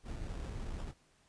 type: noise with sample-and-hold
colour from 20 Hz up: brown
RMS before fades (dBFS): -41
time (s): 0.03-0.94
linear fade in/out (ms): 50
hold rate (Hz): 2100
effects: pink hiss -69 dBFS RMS until 1.28 s + resampled to 22050 Hz